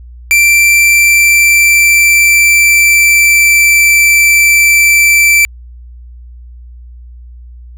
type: tone with pitch glide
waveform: 45% pulse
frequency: 2349 to 2334 Hz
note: D7 to D7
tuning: 0 to -11 cents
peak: -4 dBFS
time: 0.31-5.45 s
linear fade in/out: 0 ms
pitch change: -11 cents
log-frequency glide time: 0.48-3.9 s
effects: added 60 Hz sine -29 dBFS peak until 7.77 s